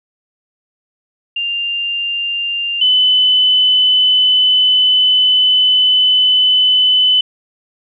sine tone pair in turn, 2794 / 3014 Hz, F7 / F#7, 0 / +31 cents, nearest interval minor second, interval 131 cents, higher second, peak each -16 / -8 dBFS, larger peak second, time 1.36-2.81 / 2.81-7.21 s, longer second, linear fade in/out 5 ms, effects none

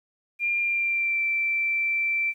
sine tone with pitch glide, 2397 to 2340 Hz, D7 to D7, +35 to -7 cents, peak -22 dBFS, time 0.39-2.34 s, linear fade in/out 50 ms, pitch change -42 cents, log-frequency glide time 0.59-1.22 s, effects 10-bit

